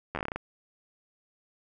slowing click train, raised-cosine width 0.5 ms, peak -17 dBFS, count 10, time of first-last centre 0.15-0.36 s, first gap 11 ms, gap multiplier 1.18, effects none

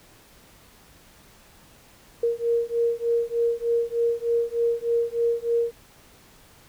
sine beating tone pair, 466.2 / 469.5 Hz, A#4 / A#4, 0 / +12 cents, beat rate 3.3 Hz, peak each -24 dBFS, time 2.23-5.72 s, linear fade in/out 5 ms, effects pink hiss -53 dBFS RMS until 6.68 s

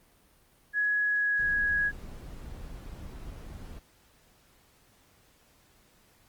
sine tone with pitch glide, 1678 to 1663.5 Hz, G#6 to G#6, +17 to +2 cents, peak -24 dBFS, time 0.73-1.92 s, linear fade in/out 50 ms, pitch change -15 cents, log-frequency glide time 1.06-1.46 s
brown noise, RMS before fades -42 dBFS, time 1.39-3.79 s, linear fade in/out 5 ms
effects pink hiss -63 dBFS RMS until 6.28 s + Opus 32 kbps

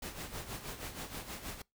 pink noise with tremolo, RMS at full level -41 dBFS, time 0.02-1.62 s, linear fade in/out 5 ms, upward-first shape sine, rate 6.3 Hz, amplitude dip 65%, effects noise-tail reverb RT60 0.2 s tail -25 dB re dry

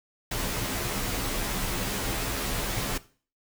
pink noise with comb filter, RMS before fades -30 dBFS, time 0.31-2.98 s, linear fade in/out 5 ms, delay 13 ms, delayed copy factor -0.95, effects noise-tail reverb RT60 0.4 s tail -17 dB re dry

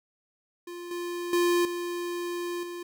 square tone with level steps, 349.2 Hz, F4, in tune, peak -38 / -32 / -22 / -31 / -36 dBFS, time 0.67-2.83 s, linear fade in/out 5 ms, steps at 0.91 / 1.33 / 1.65 / 2.63 s, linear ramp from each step 2 ms, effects none

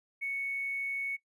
triangle tone with hard clipping, 2217 Hz, C#7, in tune, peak -32 dBFS, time 0.21-1.17 s, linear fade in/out 20 ms, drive 3 dB, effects noise-tail reverb RT60 0.1 s tail -20 dB re dry + resampled to 24000 Hz

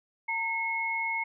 sine tone pair together, 912.5 / 2174 Hz, A#5 / C#7, -37 / -34 cents, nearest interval octave + minor third, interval 1503 cents, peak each -33 / -29 dBFS, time 0.28-1.24 s, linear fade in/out 10 ms, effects none

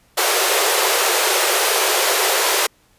pink high-pass noise, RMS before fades -17 dBFS, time 0.17-2.67 s, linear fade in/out 10 ms, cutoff 360 Hz, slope 96 dB/octave, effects pink hiss -57 dBFS RMS until 2.98 s + resampled to 32000 Hz

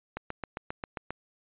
click train, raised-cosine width 0.5 ms, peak -19 dBFS, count 8, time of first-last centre 0.17-1.106 s, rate 7.48 Hz, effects resampled to 8000 Hz

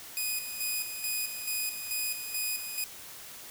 5% pulse tone with tremolo, 2489 Hz, D#7, in tune, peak -20 dBFS, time 0.17-2.84 s, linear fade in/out 0 ms, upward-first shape square, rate 2.3 Hz, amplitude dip 55%, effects white hiss -46 dBFS RMS until 3.5 s

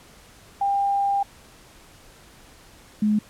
sine tone pair in turn, 798 / 211.4 Hz, G5 / G#3, +31 / +31 cents, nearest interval octave + major seventh, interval 2300 cents, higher first, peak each -19 / -17 dBFS, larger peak second, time 0.61-1.23 / 3.02-3.19 s, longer first, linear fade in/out 5 ms, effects pink hiss -50 dBFS RMS until 3.29 s + low-pass 12000 Hz 12 dB/octave

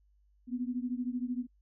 sine beating tone pair, 243 / 256 Hz, B3 / C4, -28 / -38 cents, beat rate 13 Hz, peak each -34 / -36 dBFS, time 0.47-1.47 s, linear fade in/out 50 ms, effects noise-tail reverb RT60 0.1 s tail -26 dB re dry + added 50 Hz sine -64 dBFS peak until 1.61 s

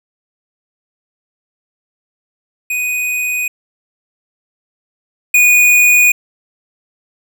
square tone pair in turn, 2489 / 2463 Hz, D#7 / D#7, 0 / -18 cents, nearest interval unison, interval 18 cents, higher first, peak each -16 / -7 dBFS, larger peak second, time 2.7-3.48 / 5.34-6.12 s, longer neither, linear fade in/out 5 ms, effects none

